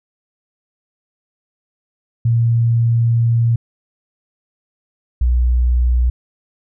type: tone pair in turn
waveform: sine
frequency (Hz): 116.54 / 61.06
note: A#2 / B1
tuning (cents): 0 / -19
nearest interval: major seventh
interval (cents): 1119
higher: first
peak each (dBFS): -11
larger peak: neither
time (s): 2.25-3.56 / 5.21-6.1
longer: first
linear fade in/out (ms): 5
effects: none